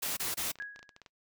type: noise bursts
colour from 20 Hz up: white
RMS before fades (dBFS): -34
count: 3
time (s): 0.02-0.52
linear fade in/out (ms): 10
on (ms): 150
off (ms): 25
type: clicks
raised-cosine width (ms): 0.2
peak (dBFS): -33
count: 11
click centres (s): 0.47 / 0.556 / 0.587 / 0.623 / 0.761 / 0.792 / 0.829 / 0.892 / 0.964 / 1.017 / 1.062
type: tone with exponential decay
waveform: sine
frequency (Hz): 1661.2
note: G#6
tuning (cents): 0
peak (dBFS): -34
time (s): 0.6-1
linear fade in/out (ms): 0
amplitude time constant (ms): 86
effects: noise-tail reverb RT60 0.1 s tail -24 dB re dry